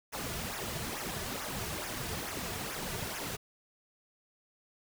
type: noise with flanger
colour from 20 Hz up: pink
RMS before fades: -38 dBFS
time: 0.12-3.37 s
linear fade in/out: 20 ms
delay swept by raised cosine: 0.23 to 3.83 ms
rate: 2.3 Hz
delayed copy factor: -0.7
effects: none